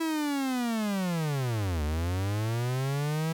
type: linear two-way sweep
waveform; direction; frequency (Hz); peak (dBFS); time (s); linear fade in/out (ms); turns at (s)
45% pulse; down then up; 329.6 to 72.6 to 164; -27; 0-3.33; 10; 1.83
effects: 10-bit